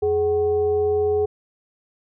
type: tone with frequency modulation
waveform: sine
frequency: 420 Hz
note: G#4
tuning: 19 cents sharp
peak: -17 dBFS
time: 0.02-1.26 s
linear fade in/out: 10 ms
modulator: 333 Hz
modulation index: 0.42
effects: none